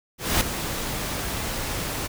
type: noise with ADSR envelope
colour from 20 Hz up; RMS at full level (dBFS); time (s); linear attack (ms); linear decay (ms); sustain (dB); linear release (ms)
pink; -19; 0.18-2.08; 230; 4; -10; 19
effects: none